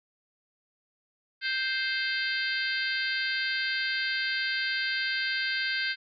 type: harmonic tone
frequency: 523.3 Hz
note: C5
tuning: in tune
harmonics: 3 / 4 / 5 / 6 / 7 / 8 / 9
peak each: -30 / -34 / -38 / -38 / -39 / -38 / -36 dBFS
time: 1.41-5.96 s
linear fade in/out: 50 ms
effects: none